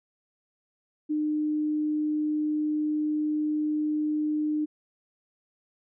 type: tone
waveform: sine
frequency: 303.3 Hz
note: D#4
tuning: 44 cents flat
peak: -24 dBFS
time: 1.09-4.66 s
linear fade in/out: 20 ms
effects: none